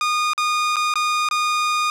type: tone with dropouts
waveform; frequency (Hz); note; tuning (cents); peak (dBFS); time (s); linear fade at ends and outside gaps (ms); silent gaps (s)
sawtooth; 1225; D#6; -27; -14; 0.01-1.9; 1; 0.334-0.378 / 0.759-0.766 / 0.939-0.956 / 1.288-1.311
effects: low-pass 7000 Hz 12 dB/octave + 8-bit